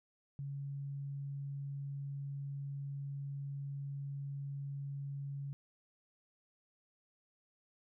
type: tone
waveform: sine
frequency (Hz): 140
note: C#3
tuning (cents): +18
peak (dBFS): -39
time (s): 0.39-5.53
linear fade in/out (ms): 0
effects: none